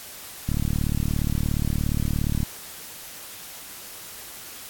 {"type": "click train", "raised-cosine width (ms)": 5, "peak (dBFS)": -12, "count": 73, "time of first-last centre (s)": [0.49, 2.431], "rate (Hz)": 37.1, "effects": ["white hiss -40 dBFS RMS until 4.69 s", "AAC 64 kbps"]}